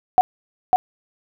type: tone with echo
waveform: sine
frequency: 740 Hz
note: F#5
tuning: in tune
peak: -8 dBFS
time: 0.18-0.21 s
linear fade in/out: 0 ms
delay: 550 ms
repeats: 1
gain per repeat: -2 dB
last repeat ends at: 0.76 s
effects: none